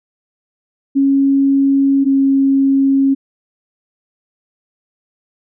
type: tone pair in turn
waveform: sine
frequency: 274.8 / 272.4 Hz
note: C#4 / C#4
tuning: -15 / -30 cents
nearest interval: unison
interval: 15 cents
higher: first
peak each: -9 dBFS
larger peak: neither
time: 0.95-2.05 / 2.05-3.15 s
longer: neither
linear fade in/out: 20 ms
effects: none